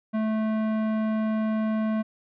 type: tone with tanh clipping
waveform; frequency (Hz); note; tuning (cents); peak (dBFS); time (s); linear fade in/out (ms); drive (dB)
sine; 218.2; A3; -14; -25; 0.13-2.03; 20; 16
effects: none